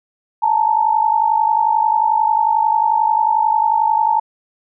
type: tone pair together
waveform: sine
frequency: 861.8 / 913 Hz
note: A5 / A#5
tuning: -36 / -36 cents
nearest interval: minor second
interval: 100 cents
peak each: -15 dBFS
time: 0.42-4.2 s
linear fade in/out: 10 ms
effects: none